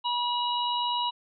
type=harmonic tone; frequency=968 Hz; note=B5; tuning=35 cents flat; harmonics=1 / 3 / 4; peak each=-27 / -32 / -33 dBFS; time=0.04-1.11 s; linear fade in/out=20 ms; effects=none